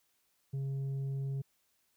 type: tone with tanh clipping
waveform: sine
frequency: 136.5 Hz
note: C#3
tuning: 26 cents flat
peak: -34 dBFS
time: 0.53-1.42 s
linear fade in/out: 10 ms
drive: 4 dB
effects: white hiss -75 dBFS RMS until 1.96 s